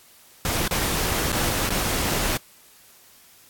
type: noise with dropouts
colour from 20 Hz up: pink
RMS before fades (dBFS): -24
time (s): 0.45-2.37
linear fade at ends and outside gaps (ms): 1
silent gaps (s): 0.678-0.71 / 1.32-1.327 / 1.692-1.704
effects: white hiss -52 dBFS RMS until 3.49 s + AAC 64 kbps

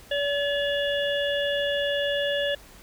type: harmonic tone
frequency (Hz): 571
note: D5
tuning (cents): -49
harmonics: 1 / 3 / 5 / 6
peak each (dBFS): -25 / -30 / -32 / -33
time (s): 0.11-2.55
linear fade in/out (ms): 5
effects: added 50 Hz sine -53 dBFS peak until 2.82 s + pink hiss -50 dBFS RMS until 2.82 s

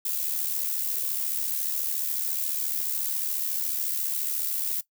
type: noise with amplitude modulation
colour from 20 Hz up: violet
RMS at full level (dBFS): -26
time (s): 0.05-4.81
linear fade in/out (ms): 5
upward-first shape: sine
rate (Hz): 74.2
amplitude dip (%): 55
effects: noise-tail reverb RT60 0.1 s tail -18 dB re dry

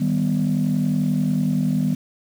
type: chord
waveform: sine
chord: Eb augmented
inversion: none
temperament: equal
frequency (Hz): 155.56 / 196 / 246.9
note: Eb3 / G3 / B3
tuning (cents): 0 / 0 / 0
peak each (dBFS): -21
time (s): 0-1.95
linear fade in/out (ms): 10
effects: tanh soft clip ceiling -12 dBFS + 7-bit

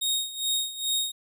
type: tone with tremolo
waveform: sawtooth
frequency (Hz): 3732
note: A#7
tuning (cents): +1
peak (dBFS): -20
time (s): 0.01-1.12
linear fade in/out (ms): 10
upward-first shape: sine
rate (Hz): 2.4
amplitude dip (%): 80
effects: none

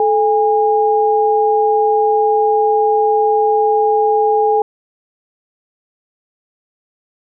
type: tone pair together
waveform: sine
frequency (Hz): 434.1 / 816.2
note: A4 / G#5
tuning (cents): -23 / -30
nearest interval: major seventh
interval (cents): 1093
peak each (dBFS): -13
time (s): 0-4.62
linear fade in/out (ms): 2
effects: none

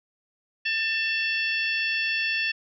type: harmonic tone with a mistuned harmonic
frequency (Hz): 893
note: A5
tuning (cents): +25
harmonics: 2 / 3 / 4 / 5 / 6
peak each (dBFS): -28 / -26 / -34 / -36 / -38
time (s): 0.65-2.52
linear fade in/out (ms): 10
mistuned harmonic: 4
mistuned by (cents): -93
effects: none

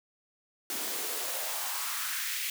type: noise with high-pass filter sweep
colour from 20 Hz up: white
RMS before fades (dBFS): -34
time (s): 0.7-2.5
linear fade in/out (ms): 2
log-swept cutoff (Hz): 240 to 2400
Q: 2.3
effects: none

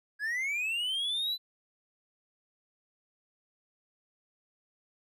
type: linear sweep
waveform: triangle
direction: up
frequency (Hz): 1634 to 4031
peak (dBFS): -28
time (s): 0.19-1.38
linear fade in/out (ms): 50
effects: none

